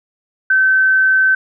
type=tone; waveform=sine; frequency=1537 Hz; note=G6; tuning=35 cents flat; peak=-9 dBFS; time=0.5-1.35 s; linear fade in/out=5 ms; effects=none